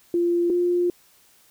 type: tone pair in turn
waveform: sine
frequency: 345.7 / 352.4 Hz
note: F4 / F4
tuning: -18 / +16 cents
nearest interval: unison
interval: 34 cents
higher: second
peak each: -18 dBFS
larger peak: neither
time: 0.14-0.5 / 0.5-0.9 s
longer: second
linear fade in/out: 2 ms
effects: white hiss -57 dBFS RMS until 1.5 s